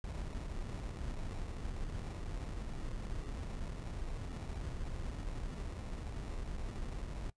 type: noise with sample-and-hold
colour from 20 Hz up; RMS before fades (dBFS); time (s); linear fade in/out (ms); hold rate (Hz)
brown; -41; 0.04-7.3; 2; 1575
effects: noise-tail reverb RT60 0.1 s tail -19 dB re dry + resampled to 22050 Hz